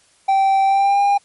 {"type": "tone with pitch glide", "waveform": "triangle", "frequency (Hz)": [778, 805.4], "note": ["G5", "G5"], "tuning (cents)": [-13, 47], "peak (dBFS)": -10, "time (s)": [0.28, 1.18], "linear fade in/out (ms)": 10, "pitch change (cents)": 60, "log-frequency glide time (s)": [0.65, 1.01], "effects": ["white hiss -55 dBFS RMS until 1.24 s", "MP3 48 kbps"]}